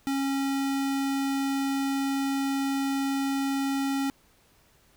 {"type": "tone", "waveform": "square", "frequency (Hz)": 273.8, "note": "C#4", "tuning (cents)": -21, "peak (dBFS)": -26, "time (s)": [0.07, 4.1], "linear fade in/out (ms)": 0, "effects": ["pink hiss -62 dBFS RMS until 4.96 s"]}